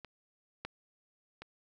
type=clicks; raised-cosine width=0.3 ms; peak=-30 / -22 / -29 dBFS; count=3; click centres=0.047 / 0.65 / 1.42 s; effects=none